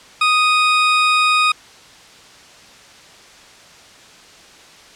20% pulse tone, 1244.5 Hz, D#6, in tune, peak -7 dBFS, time 0.21-1.52 s, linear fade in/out 5 ms, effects white hiss -43 dBFS RMS until 4.95 s + low-pass 6000 Hz 12 dB/octave

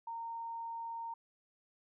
sine tone, 921 Hz, A#5, 21 cents flat, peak -39 dBFS, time 0.07-1.14 s, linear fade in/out 5 ms, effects none

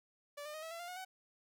sawtooth tone with pitch steps, 580 / 601.8 / 624.5 / 648 / 672.4 / 697.8 / 724 / 751.3 Hz, D5 / D5 / D#5 / E5 / E5 / F5 / F#5 / F#5, -22 / +42 / +6 / -30 / +34 / -2 / -38 / +26 cents, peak -40 dBFS, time 0.37-1.05 s, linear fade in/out 10 ms, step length 85 ms, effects none

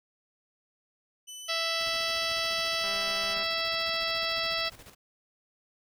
20% pulse tone with pitch glide, 3000 to 3023 Hz, F#7 to F#7, +23 to +36 cents, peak -35 dBFS, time 1.27-3.35 s, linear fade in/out 20 ms, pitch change +13 cents, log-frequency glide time 1.4-1.54 s
harmonic tone, 660 Hz, E5, 2 cents sharp, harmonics 1 / 2 / 3 / 4 / 5 / 6 / 7 / 8, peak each -36 / -36 / -36 / -36 / -36 / -36 / -36 / -36 dBFS, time 1.48-4.7 s, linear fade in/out 20 ms
pink noise with tremolo, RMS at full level -48 dBFS, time 1.79-4.95 s, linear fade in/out 20 ms, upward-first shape square, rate 14 Hz, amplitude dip 60%
click train, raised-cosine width 0.5 ms, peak -29 dBFS, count 118, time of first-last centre 2.84-3.428 s, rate 199 Hz
effects none

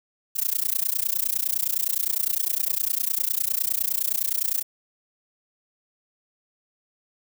violet noise with amplitude modulation, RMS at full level -21 dBFS, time 0.35-4.63 s, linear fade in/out 20 ms, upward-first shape sine, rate 29.8 Hz, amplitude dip 100%, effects none

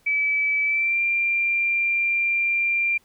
sine tone with pitch glide, 2300 to 2378 Hz, D7 to D7, -37 to +21 cents, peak -19 dBFS, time 0.06-2.98 s, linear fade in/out 10 ms, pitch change +58 cents, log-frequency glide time 0.64-1.01 s, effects pink hiss -61 dBFS RMS until 3.04 s

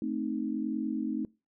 sine chord, A diminished, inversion none, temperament equal, 220 / 261.6 / 311.1 Hz, A3 / C4 / Eb4, 0 / 0 / 0 cents, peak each -34 dBFS, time 0.02-1.25 s, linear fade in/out 2 ms, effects noise-tail reverb RT60 0.3 s tail -25 dB re dry

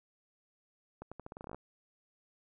accelerating click train, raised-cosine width 1 ms, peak -30 dBFS, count 13, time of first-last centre 1.02-1.546 s, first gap 96 ms, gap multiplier 0.84, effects none

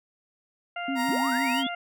harmonic tone, 698.5 Hz, F5, in tune, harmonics 1 / 2 / 3 / 4, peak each -33 / -36 / -38 / -39 dBFS, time 0.76-1.75 s, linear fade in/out 5 ms
sine tone with vibrato, 261.6 Hz, C4, in tune, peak -27 dBFS, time 0.88-1.67 s, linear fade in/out 5 ms, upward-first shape sine, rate 5.9 Hz, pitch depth 75 cents each way
30% pulse tone, 937 Hz, A#5, 9 cents sharp, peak -25 dBFS, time 0.95-1.64 s, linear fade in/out 50 ms
sine linear sweep, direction up, 103.83 to 3563 Hz, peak -30 dBFS, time 1.08-1.69 s, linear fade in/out 20 ms
effects none

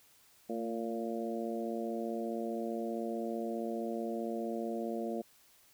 harmonic tone with a mistuned harmonic, 115.3 Hz, A#2, 19 cents flat, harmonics 2 / 3 / 4 / 5 / 6, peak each -38 / -40 / -41 / -42 / -43 dBFS, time 0.49-5.22 s, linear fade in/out 10 ms, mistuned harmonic 2, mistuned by -24 cents, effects white hiss -64 dBFS RMS until 5.73 s

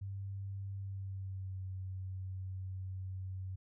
sine tone with pitch glide, 98 to 94.06 Hz, G2 to F#2, 0 to +29 cents, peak -39 dBFS, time 0.01-3.56 s, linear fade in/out 10 ms, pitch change -71 cents, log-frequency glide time 0.77-1.64 s, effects none

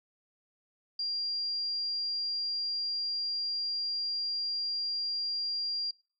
sine tone, 4770 Hz, D8, 26 cents sharp, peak -30 dBFS, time 0.99-5.91 s, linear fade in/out 5 ms, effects noise-tail reverb RT60 0.4 s tail -23 dB re dry + MP3 64 kbps

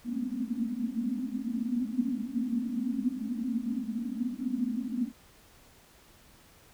white band-pass noise, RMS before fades -32 dBFS, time 0.04-5.12 s, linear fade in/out 50 ms, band 220 to 260 Hz, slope 96 dB/octave, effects pink hiss -58 dBFS RMS until 6.73 s

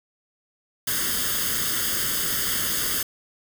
white noise with comb filter, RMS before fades -25 dBFS, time 0.87-3.03 s, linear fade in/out 5 ms, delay 0.61 ms, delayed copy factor +0.8, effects none

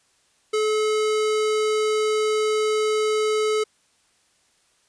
square tone, 430 Hz, A4, 40 cents flat, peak -20 dBFS, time 0.53-3.64 s, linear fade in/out 10 ms, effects white hiss -63 dBFS RMS until 4.88 s + resampled to 22050 Hz

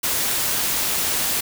white noise, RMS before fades -22 dBFS, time 0.03-1.41 s, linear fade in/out 10 ms, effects none

